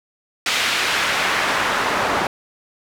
pink noise with band-pass filter sweep, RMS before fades -20 dBFS, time 0.46-2.27 s, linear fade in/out 2 ms, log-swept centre 2900 to 920 Hz, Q 0.96, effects none

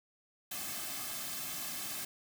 white noise with comb filter, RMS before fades -40 dBFS, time 0.51-2.05 s, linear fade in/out 5 ms, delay 2.1 ms, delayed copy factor -0.75, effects none

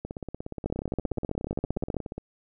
two click trains, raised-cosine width 2 ms, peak -14 / -21 dBFS, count 21 / 37, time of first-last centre 0.66-1.967 / 0.05-2.18 s, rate 15.3 / 16.9 Hz, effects none

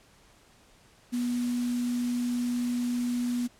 sine tone in noise, 243.4 Hz, B3, 25 cents flat, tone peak -26 dBFS, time 1.12-3.48 s, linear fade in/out 20 ms, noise white, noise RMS -43 dBFS, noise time 1.12-3.48 s, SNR +14 dB, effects pink hiss -59 dBFS RMS until 3.59 s + low-pass 10000 Hz 12 dB/octave

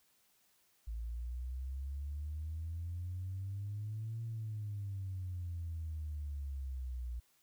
sine exponential two-way sweep, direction up then down, 55.2 to 114.9 to 59.1 Hz, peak -37 dBFS, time 0.87-7.2 s, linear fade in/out 10 ms, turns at 4.23 s, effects tanh soft clip ceiling -33 dBFS + white hiss -72 dBFS RMS until 7.42 s

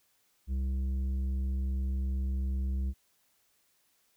triangle tone with tanh clipping, 65.9 Hz, C2, 13 cents sharp, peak -30 dBFS, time 0.47-2.94 s, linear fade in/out 50 ms, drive 12 dB, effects white hiss -71 dBFS RMS until 4.16 s

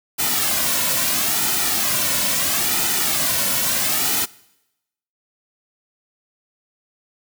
white noise with flanger, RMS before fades -20 dBFS, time 0.18-4.26 s, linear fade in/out 20 ms, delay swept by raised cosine 1.8 to 2.49 ms, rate 0.75 Hz, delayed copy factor -0.6, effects noise-tail reverb RT60 0.9 s tail -22 dB re dry

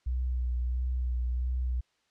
sine tone with vibrato, 61.9 Hz, B1, 5 cents sharp, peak -27 dBFS, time 0.06-1.81 s, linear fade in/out 10 ms, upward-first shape sine, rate 1.5 Hz, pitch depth 27 cents each way, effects white hiss -72 dBFS RMS until 2.1 s + low-pass 5000 Hz 12 dB/octave

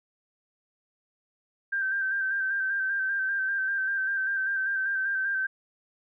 sine tone with vibrato, 1568 Hz, G6, in tune, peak -25 dBFS, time 1.72-5.47 s, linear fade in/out 10 ms, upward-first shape square, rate 5.1 Hz, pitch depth 29 cents each way, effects none

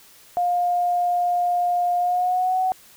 sine tone with pitch glide, 708 to 747.1 Hz, F5 to F#5, +23 to +17 cents, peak -18 dBFS, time 0.37-2.72 s, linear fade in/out 0 ms, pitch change +94 cents, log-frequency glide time 1.98-2.6 s, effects white hiss -50 dBFS RMS until 2.96 s

